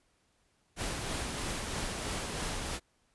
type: noise with tremolo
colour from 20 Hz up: pink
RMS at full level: -35 dBFS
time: 0.76-2.8 s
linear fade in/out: 50 ms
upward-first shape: sine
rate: 3.1 Hz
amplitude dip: 25%
effects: pink hiss -72 dBFS RMS until 3.14 s + resampled to 24000 Hz